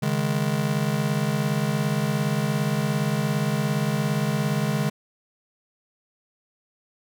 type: chord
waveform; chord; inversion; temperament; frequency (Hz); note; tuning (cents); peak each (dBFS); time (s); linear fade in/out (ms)
square; C# suspended second; none; just; 138.59 / 155.92 / 207.9; C#3 / D#3 / G#3; 0 / +4 / +2; -27; 0.02-4.9; 10
effects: none